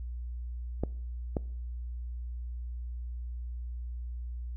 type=clicks; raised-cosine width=2 ms; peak=-16 dBFS; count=2; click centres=0.836 / 1.368 s; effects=noise-tail reverb RT60 0.6 s tail -23 dB re dry + added 60 Hz sine -35 dBFS peak until 4.56 s